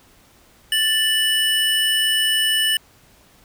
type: tone pair together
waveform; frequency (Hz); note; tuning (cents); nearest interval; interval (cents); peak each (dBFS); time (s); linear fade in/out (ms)
square; 1762.2 / 2957; A6 / F#7; +2 / -2; major sixth; 896; -23 / -18; 0.72-2.77; 2
effects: pink hiss -53 dBFS RMS until 3.44 s